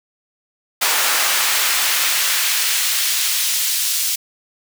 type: noise with high-pass filter sweep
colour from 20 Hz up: pink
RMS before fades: -18 dBFS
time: 0.81-4.16 s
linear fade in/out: 10 ms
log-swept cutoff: 990 to 4500 Hz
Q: 0.72
effects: none